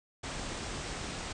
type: low-pass noise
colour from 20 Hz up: pink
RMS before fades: -39 dBFS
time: 0.23-1.33 s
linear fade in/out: 10 ms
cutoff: 8800 Hz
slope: 96 dB/octave
effects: none